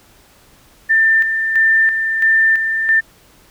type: tone with tremolo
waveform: sine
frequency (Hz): 1789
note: A6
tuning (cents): +28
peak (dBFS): -9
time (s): 0.89-3.01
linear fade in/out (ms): 20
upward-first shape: square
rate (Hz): 1.5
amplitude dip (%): 50
effects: pink hiss -49 dBFS RMS until 3.5 s